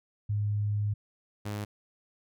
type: tone pair in turn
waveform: sine / sawtooth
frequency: 103.83 / 103.83 Hz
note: G#2 / G#2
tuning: 0 / 0 cents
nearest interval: unison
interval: 0 cents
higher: neither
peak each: -26 / -29 dBFS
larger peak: first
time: 0.29-0.94 / 1.45-1.65 s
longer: first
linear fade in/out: 10 ms
effects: none